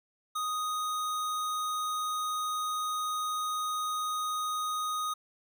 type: tone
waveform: square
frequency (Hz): 1244.5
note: D#6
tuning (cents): 0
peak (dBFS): -31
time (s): 0.35-5.14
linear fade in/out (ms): 10
effects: none